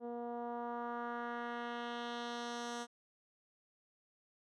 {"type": "tone with low-pass filter sweep", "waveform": "10% pulse", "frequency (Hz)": 238.2, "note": "A#3", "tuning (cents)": 38, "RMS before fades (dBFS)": -42, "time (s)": [0, 2.87], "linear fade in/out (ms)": 50, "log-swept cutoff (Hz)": [520, 7400], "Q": 1.5, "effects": []}